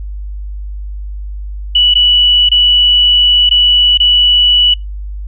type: tone with dropouts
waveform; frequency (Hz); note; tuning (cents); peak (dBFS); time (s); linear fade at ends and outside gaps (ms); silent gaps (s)
sine; 2951; F#7; -5; -5; 1.75-4.74; 5; 1.94-1.953 / 2.49-2.515 / 3.493-3.51 / 3.975-4
effects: noise-tail reverb RT60 0.2 s tail -26 dB re dry + added 50 Hz sine -20 dBFS peak until 5.27 s